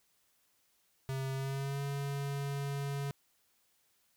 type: tone with pitch glide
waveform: square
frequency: 133.8 to 140.37 Hz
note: C3 to C#3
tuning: +39 to +22 cents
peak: -35 dBFS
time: 1.09-3.11 s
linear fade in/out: 0 ms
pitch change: +83 cents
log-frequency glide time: 1.34-1.81 s
effects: white hiss -73 dBFS RMS until 4.16 s